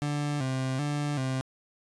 30% pulse tone with vibrato, 138.59 Hz, C#3, in tune, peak -25 dBFS, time 0.02-1.41 s, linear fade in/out 0 ms, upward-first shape square, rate 1.3 Hz, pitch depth 95 cents each way, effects resampled to 22050 Hz

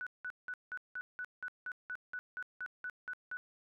sine tone bursts, 1484 Hz, F#6, 5 cents sharp, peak -38 dBFS, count 15, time 0.01-3.37 s, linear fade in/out 0 ms, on 56 ms, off 180 ms, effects none

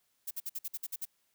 violet noise bursts, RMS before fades -37 dBFS, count 9, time 0.27-1.054 s, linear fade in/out 10 ms, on 40 ms, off 53 ms, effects white hiss -75 dBFS RMS until 1.34 s

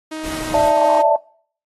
sawtooth tone, 313.8 Hz, D#4, 15 cents sharp, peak -22 dBFS, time 0.11-1.02 s, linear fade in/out 10 ms
pink noise, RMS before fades -30 dBFS, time 0.22-0.73 s, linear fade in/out 50 ms
sine chord, D suspended second, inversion none, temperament equal with one note detuned, 587.3 / 659.3 / 885.6 Hz, D5 / E5 / A5, 0 / 0 / +11 cents, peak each -16 dBFS, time 0.54-1.16 s, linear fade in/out 2 ms
effects noise-tail reverb RT60 0.5 s tail -21 dB re dry + AAC 32 kbps

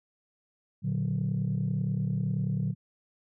sine chord, Bb augmented, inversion none, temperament equal, 116.54 / 146.83 / 185 Hz, Bb2 / D3 / F#3, 0 / 0 / 0 cents, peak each -30 / -29 / -30 dBFS, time 0.82-2.75 s, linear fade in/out 50 ms, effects tanh soft clip ceiling -21 dBFS

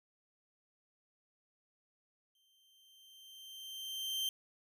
40% pulse tone with exponential growth, 3136 Hz, G7, in tune, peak -32 dBFS, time 2.35-4.29 s, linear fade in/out 2 ms, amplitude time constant 420 ms, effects none

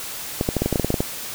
clicks, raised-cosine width 2 ms, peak -6 dBFS, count 12, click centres 0.411 / 0.489 / 0.567 / 0.62 / 0.66 / 0.727 / 0.758 / 0.797 / 0.846 / 0.904 / 0.942 / 1.005 s, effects white hiss -32 dBFS RMS until 1.34 s

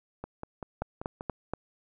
two click trains, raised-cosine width 1 ms, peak -23 / -17 dBFS, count 6 / 4, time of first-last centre 0.24-1.209 / 0.82-1.536 s, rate 5.16 / 4.19 Hz, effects none

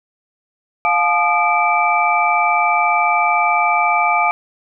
sine tone cluster, 706 / 860 / 1222 / 2325 Hz, F5 / A5 / D#6 / D7, +19 / -40 / -32 / -18 cents, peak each -18 dBFS, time 0.85-4.31 s, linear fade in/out 0 ms, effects none

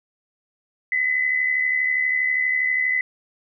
sine tone pair together, 1948.6 / 2021 Hz, B6 / B6, -24 / +39 cents, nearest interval minor second, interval 63 cents, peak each -27 / -19 dBFS, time 0.92-3.01 s, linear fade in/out 2 ms, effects none

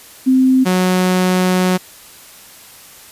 sine / sawtooth tone pair in turn, 260 / 183.53 Hz, C4 / F#3, -11 / -14 cents, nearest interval tritone, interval 603 cents, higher first, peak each -8 dBFS, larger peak neither, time 0.26-0.65 / 0.65-1.78 s, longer second, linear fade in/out 20 ms, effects white hiss -40 dBFS RMS until 3.11 s + resampled to 32000 Hz

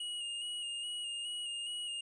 square tone with vibrato, 2868 Hz, F7, 45 cents sharp, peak -38 dBFS, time 0-2.01 s, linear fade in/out 5 ms, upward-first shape square, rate 2.4 Hz, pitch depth 23 cents each way, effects resampled to 22050 Hz

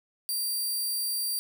10% pulse tone, 4710 Hz, D8, 4 cents sharp, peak -21 dBFS, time 0.29-1.39 s, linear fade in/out 0 ms, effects none

